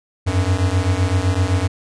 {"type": "beating tone pair", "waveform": "square", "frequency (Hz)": [89, 96.8], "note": ["F2", "G2"], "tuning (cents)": [33, -21], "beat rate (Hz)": 7.8, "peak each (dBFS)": -19, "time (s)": [0.26, 1.68], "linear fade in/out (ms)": 20, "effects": ["resampled to 22050 Hz"]}